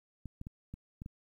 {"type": "clicks", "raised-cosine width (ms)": 5, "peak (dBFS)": -30, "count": 6, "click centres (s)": [0.257, 0.414, 0.469, 0.74, 1.019, 1.061], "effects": ["11-bit"]}